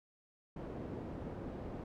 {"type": "low-pass noise", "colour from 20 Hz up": "white", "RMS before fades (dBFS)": -44, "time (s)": [0.56, 1.84], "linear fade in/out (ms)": 5, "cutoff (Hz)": 400, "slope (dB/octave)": 12, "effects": []}